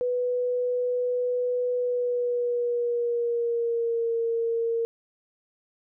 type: tone with pitch glide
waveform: sine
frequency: 493.9 to 460.8 Hz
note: B4 to A#4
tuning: 0 to -20 cents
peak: -23 dBFS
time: 0.01-4.85 s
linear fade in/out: 0 ms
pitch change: -120 cents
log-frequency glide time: 1.74-4.14 s
effects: none